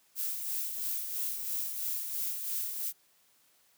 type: noise with tremolo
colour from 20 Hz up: violet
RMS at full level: -33 dBFS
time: 0.15-2.93 s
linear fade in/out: 50 ms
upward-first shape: sine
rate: 3 Hz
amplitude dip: 45%
effects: white hiss -67 dBFS RMS until 3.77 s + high-pass 100 Hz 12 dB/octave